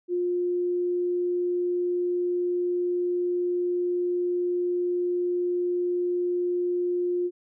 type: tone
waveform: sine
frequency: 354.5 Hz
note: F4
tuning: 26 cents sharp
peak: -23 dBFS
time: 0.08-7.31 s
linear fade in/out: 50 ms
effects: none